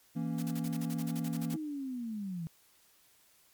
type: chord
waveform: triangle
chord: A# diminished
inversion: second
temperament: equal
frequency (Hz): 164.81 / 233.1 / 277.2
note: E3 / A#3 / C#4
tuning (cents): 0 / 0 / 0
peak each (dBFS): -33 / -34 / -37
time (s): 0.15-1.57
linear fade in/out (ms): 20
type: noise bursts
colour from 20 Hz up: white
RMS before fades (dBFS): -46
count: 14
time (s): 0.38-1.543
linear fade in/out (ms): 5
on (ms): 45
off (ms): 41
type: linear sweep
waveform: sine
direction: down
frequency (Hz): 320.9 to 158.5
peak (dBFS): -35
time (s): 1.54-2.47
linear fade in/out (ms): 0
effects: white hiss -65 dBFS RMS until 3.53 s + MP3 96 kbps